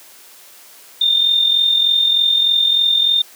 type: tone with amplitude modulation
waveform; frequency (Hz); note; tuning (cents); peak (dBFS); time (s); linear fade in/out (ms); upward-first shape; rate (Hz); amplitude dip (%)
sine; 3623; A7; +50; -9; 1.01-3.22; 5; sine; 43.3; 55
effects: white hiss -43 dBFS RMS until 3.35 s + high-pass 300 Hz 12 dB/octave